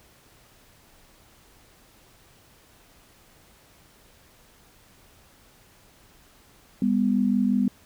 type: tone pair together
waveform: sine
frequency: 201.6 / 247.3 Hz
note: G3 / B3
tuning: +49 / +3 cents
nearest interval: major third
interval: 354 cents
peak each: -22 dBFS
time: 6.82-7.68 s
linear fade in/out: 2 ms
effects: pink hiss -56 dBFS RMS until 7.85 s